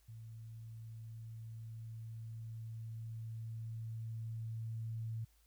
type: tone with level ramp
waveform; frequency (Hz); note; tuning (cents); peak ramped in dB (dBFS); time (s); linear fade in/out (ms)
sine; 112.7; A2; +42; -48 to -38; 0.08-5.25; 10
effects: added 54 Hz sine -68 dBFS peak until 5.46 s + white hiss -74 dBFS RMS until 5.46 s